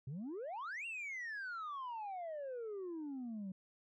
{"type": "exponential two-way sweep", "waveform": "sine", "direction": "up then down", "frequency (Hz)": [123.47, 2794, 183.9], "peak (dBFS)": -39, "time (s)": [0.07, 3.52], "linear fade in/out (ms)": 5, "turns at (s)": 0.86, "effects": ["tanh soft clip ceiling -40 dBFS"]}